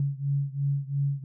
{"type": "beating tone pair", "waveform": "sine", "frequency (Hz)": [139.2, 142.1], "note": ["C#3", "C#3"], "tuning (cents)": [8, 43], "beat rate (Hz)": 2.9, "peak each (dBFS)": [-27, -29], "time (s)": [0, 1.24], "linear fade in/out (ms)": 2, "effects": []}